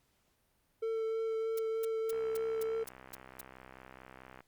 triangle tone with vibrato, 447.1 Hz, A4, 28 cents sharp, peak -30 dBFS, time 0.82-2.84 s, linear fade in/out 10 ms, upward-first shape triangle, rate 3.2 Hz, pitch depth 13 cents each way
blue noise bursts, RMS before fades -43 dBFS, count 8, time 1.57-3.41 s, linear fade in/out 5 ms, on 20 ms, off 240 ms
click train, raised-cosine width 0.5 ms, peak -35 dBFS, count 148, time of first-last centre 2.13-4.406 s, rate 64.6 Hz
effects pink hiss -74 dBFS RMS until 4.47 s + Opus 48 kbps

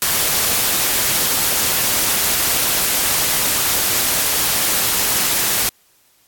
white noise, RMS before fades -17 dBFS, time 0.02-5.69 s, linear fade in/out 0 ms, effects white hiss -56 dBFS RMS until 6.27 s + AAC 64 kbps

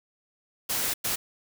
white noise bursts at uneven times, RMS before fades -28 dBFS, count 2, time 0.69-0.94 / 1.04-1.16 s, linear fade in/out 10 ms, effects none

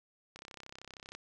click train, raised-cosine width 0.2 ms, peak -30 dBFS, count 27, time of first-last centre 0.36-1.15 s, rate 32.9 Hz, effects none

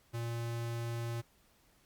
square tone, 117 Hz, A#2, 7 cents sharp, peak -36 dBFS, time 0.13-1.22 s, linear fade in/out 20 ms, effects pink hiss -68 dBFS RMS until 1.85 s + Opus 48 kbps

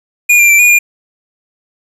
square tone with pitch steps, 2436 / 2380 / 2344 / 2445 / 2412 Hz, D#7 / D7 / D7 / D#7 / D7, -37 / +22 / -4 / -31 / +46 cents, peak -5 dBFS, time 0.29-0.79 s, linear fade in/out 10 ms, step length 100 ms, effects resampled to 32000 Hz

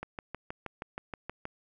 click train, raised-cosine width 0.5 ms, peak -22 dBFS, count 10, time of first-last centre 0.03-1.454 s, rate 6.32 Hz, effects none

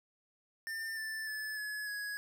square tone with pitch steps, 1797 / 1764.1 / 1731.8 / 1700.1 / 1668.9 Hz, A6 / A6 / A6 / G#6 / G#6, +36 / +4 / -28 / +40 / +8 cents, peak -38 dBFS, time 0.67-2.17 s, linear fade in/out 0 ms, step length 300 ms, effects none

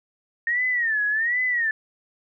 sine tone with vibrato, 1838 Hz, A#6, 25 cents flat, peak -20 dBFS, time 0.47-1.71 s, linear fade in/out 2 ms, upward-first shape sine, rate 1.3 Hz, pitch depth 160 cents each way, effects none

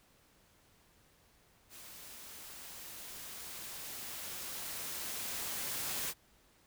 white noise with level ramp, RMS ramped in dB -52 to -37 dBFS, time 1.69-6.14 s, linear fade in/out 50 ms, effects pink hiss -67 dBFS RMS until 6.66 s

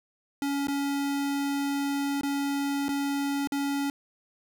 square tone with dropouts, 280.9 Hz, C#4, 23 cents sharp, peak -27 dBFS, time 0.42-3.9 s, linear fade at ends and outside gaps 1 ms, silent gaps 0.671-0.683 / 2.211-2.233 / 2.883-2.89 / 3.473-3.521 s, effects none

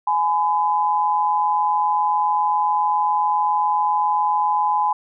sine tone pair together, 840 / 1007.3 Hz, G#5 / B5, +19 / +34 cents, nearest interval minor third, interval 315 cents, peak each -19 / -19 dBFS, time 0.07-4.93 s, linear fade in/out 5 ms, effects none

